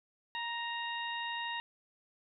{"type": "harmonic tone with a mistuned harmonic", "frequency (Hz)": 932.3, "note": "A#5", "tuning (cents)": 0, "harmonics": [1, 2, 3, 4], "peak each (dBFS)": [-39, -40, -42, -44], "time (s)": [0.35, 1.6], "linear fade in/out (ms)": 0, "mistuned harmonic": 1, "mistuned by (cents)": 15, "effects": []}